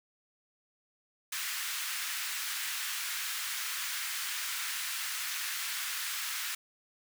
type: high-pass noise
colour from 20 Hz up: pink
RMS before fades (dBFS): -36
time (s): 1.32-6.55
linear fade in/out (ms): 5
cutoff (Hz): 1400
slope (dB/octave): 24
effects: none